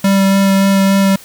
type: tone with vibrato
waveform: square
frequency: 195.2 Hz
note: G3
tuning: 7 cents flat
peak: -9 dBFS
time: 0.04-1.16 s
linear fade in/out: 5 ms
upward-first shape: sine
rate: 3.5 Hz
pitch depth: 10 cents each way
effects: white hiss -38 dBFS RMS until 1.24 s